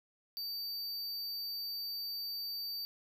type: tone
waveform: square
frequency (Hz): 4620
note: D8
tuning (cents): -29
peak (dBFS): -38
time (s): 0.37-2.85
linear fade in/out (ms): 0
effects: none